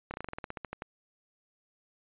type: slowing click train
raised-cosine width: 0.5 ms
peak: -22 dBFS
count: 14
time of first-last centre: 0.11-0.821 s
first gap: 29 ms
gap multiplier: 1.1
effects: resampled to 8000 Hz